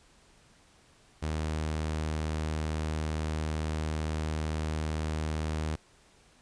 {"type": "tone", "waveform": "sawtooth", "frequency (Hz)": 77.78, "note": "D#2", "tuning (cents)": 0, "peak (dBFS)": -26, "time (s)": [1.22, 5.76], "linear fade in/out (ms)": 10, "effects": ["pink hiss -61 dBFS RMS until 6.41 s", "resampled to 22050 Hz"]}